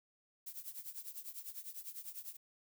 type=noise with tremolo; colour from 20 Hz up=violet; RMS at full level=-44 dBFS; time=0.46-2.37 s; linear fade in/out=10 ms; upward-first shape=triangle; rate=10 Hz; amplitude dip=90%; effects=none